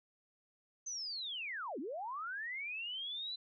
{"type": "linear two-way sweep", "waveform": "sine", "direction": "down then up", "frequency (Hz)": [6272, 233.1, 4052], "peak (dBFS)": -39, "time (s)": [0.86, 3.36], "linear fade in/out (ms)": 10, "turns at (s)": 1.79, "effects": []}